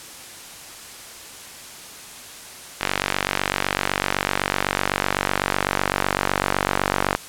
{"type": "tone with band-pass filter sweep", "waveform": "sawtooth", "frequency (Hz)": 47.93, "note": "G1", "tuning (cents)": -38, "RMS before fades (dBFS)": -24, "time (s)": [2.8, 7.17], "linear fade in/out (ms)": 20, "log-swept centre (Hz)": [2300, 1300], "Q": 0.9, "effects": ["white hiss -39 dBFS RMS until 7.28 s", "low-pass 11000 Hz 12 dB/octave"]}